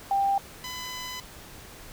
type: tone pair in turn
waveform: sine / 10% pulse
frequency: 791 / 1005.6 Hz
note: G5 / B5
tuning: +15 / +31 cents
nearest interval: major third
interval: 416 cents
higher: second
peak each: -21 / -26 dBFS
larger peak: first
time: 0.11-0.38 / 0.64-1.2 s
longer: second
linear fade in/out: 2 ms
effects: pink hiss -46 dBFS RMS until 1.92 s